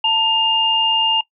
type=tone pair together; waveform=sine; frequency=894.7 / 2816 Hz; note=A5 / F7; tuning=+29 / +14 cents; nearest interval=octave + minor sixth; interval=1985 cents; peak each=-19 / -14 dBFS; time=0.04-1.21 s; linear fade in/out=5 ms; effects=noise-tail reverb RT60 0.1 s tail -21 dB re dry